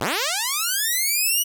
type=linear sweep; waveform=5% pulse; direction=up; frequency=66.3 to 2960 Hz; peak=-10 dBFS; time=0-1.44 s; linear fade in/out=20 ms; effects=none